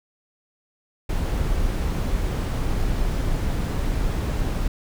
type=noise; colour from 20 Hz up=brown; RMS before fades=-23 dBFS; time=1.09-4.68 s; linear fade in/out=5 ms; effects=none